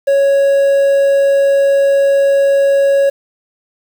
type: tone with quantisation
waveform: triangle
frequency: 554.4 Hz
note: C#5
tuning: in tune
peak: -6 dBFS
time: 0.07-3.1 s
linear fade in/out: 10 ms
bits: 6
effects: none